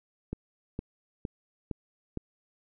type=click train; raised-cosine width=3 ms; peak=-20 dBFS; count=5; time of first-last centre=0.33-2.173 s; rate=2.17 Hz; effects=none